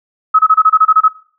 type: tone bursts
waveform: sine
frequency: 1280 Hz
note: D#6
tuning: 49 cents sharp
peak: -4 dBFS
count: 10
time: 0.34-1.084 s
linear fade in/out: 10 ms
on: 51 ms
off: 26 ms
effects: noise-tail reverb RT60 0.5 s tail -20 dB re dry